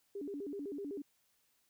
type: tone with vibrato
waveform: sine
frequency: 339 Hz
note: E4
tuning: 49 cents sharp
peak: -39 dBFS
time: 0.15-1.02 s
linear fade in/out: 5 ms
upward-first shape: square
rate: 7.9 Hz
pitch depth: 290 cents each way
effects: white hiss -75 dBFS RMS until 1.69 s